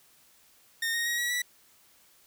sawtooth tone with pitch steps, 1835 / 1863.8 / 1893.1 / 1922.9 / 1953.1 Hz, A#6 / A#6 / A#6 / B6 / B6, -28 / -1 / +26 / -47 / -20 cents, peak -24 dBFS, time 0.82-1.42 s, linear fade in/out 5 ms, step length 120 ms, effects white hiss -61 dBFS RMS until 2.26 s

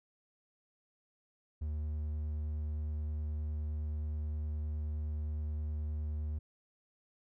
triangle tone, 75.8 Hz, D#2, 45 cents flat, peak -32 dBFS, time 1.61-6.39 s, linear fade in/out 10 ms, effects none

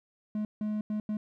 triangle tone bursts at uneven times, 212.3 Hz, G#3, 38 cents sharp, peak -27 dBFS, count 4, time 0.35-0.45 / 0.61-0.81 / 0.9-1 / 1.09-1.17 s, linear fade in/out 2 ms, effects none

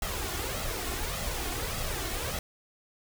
pink noise with flanger, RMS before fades -33 dBFS, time 0.02-2.39 s, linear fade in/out 2 ms, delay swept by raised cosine 1.5 to 2.8 ms, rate 1.7 Hz, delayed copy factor +0.6, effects none

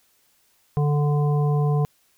harmonic tone, 146.83 Hz, D3, in tune, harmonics 1 / 3 / 5 / 7, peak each -18 / -28 / -32 / -35 dBFS, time 0.77-1.85 s, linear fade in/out 0 ms, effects white hiss -63 dBFS RMS until 2.17 s

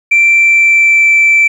sine tone with pitch glide, 2349 to 2331 Hz, D7 to D7, 0 to -14 cents, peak -3 dBFS, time 0.11-1.48 s, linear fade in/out 10 ms, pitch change -14 cents, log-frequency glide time 0.26-1.11 s, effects tanh soft clip ceiling -2 dBFS + 7-bit

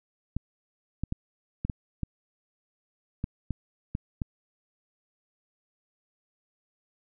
clicks, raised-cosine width 5 ms, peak -17 dBFS, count 10, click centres 0.366 / 1.036 / 1.124 / 1.65 / 1.698 / 2.033 / 3.241 / 3.507 / 3.951 / 4.218 s, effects none

